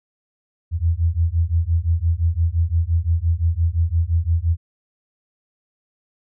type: beating tone pair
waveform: sine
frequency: 80.9 / 86.7 Hz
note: E2 / F2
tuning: -32 / -12 cents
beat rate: 5.8 Hz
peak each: -19 / -19 dBFS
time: 0.71-4.57 s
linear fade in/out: 50 ms
effects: none